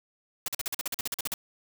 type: noise bursts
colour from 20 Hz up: white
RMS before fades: -31 dBFS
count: 14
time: 0.46-1.34 s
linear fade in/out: 2 ms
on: 22 ms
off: 44 ms
effects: none